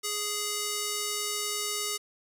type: tone with band-pass filter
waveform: square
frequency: 415.7 Hz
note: G#4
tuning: 2 cents sharp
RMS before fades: -32 dBFS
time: 0.03-1.98 s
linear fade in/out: 20 ms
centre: 7900 Hz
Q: 0.8
effects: none